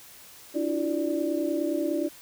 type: tone cluster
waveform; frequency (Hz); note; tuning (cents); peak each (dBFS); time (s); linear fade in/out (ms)
sine; 290.2 / 327.3 / 357 / 586; D4 / E4 / F4 / D5; -21 / -12 / +38 / -4; -30 / -28 / -33 / -31; 0.54-2.09; 20
effects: white hiss -49 dBFS RMS until 2.21 s